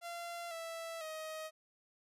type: tone with pitch steps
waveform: sawtooth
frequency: 687 / 660 / 629 Hz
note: F5 / E5 / D#5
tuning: -29 / +2 / +19 cents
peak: -38 dBFS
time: 0.01-1.51 s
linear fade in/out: 50 ms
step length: 500 ms
effects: resampled to 32000 Hz